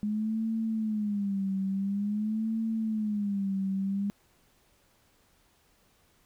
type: tone with vibrato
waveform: sine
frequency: 207.7 Hz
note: G#3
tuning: in tune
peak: -27 dBFS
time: 0.03-4.1 s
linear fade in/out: 0 ms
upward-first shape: sine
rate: 0.48 Hz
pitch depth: 130 cents each way
effects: pink hiss -66 dBFS RMS until 6.25 s